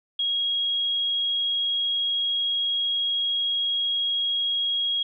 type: tone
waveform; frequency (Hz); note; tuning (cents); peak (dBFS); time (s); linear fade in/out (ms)
sine; 3291; G#7; -16; -22; 0.19-5.03; 5
effects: none